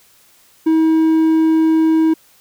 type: tone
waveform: triangle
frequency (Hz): 320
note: D#4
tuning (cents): +49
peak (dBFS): -8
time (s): 0.66-2.14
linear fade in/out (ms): 10
effects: white hiss -51 dBFS RMS until 2.4 s